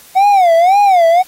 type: tone with vibrato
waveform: triangle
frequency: 736 Hz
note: F#5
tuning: 9 cents flat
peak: -4 dBFS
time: 0.15-1.23 s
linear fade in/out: 20 ms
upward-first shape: sine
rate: 1.9 Hz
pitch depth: 190 cents each way
effects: white hiss -41 dBFS RMS until 1.27 s + AAC 48 kbps